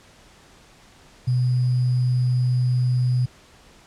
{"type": "tone with sample-and-hold", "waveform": "sine", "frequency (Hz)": 125.2, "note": "B2", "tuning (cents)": 24, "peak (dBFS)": -17, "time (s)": [1.27, 3.26], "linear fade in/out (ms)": 10, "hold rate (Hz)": 4900, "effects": ["pink hiss -51 dBFS RMS until 3.86 s", "low-pass 8000 Hz 12 dB/octave"]}